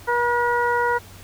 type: harmonic tone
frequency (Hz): 480.6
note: B4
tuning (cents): -47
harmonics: 1 / 2 / 3 / 4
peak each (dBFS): -23 / -21 / -24 / -30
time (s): 0.07-0.99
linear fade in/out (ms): 20
effects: added 95 Hz sine -45 dBFS peak until 1.23 s + pink hiss -45 dBFS RMS until 1.23 s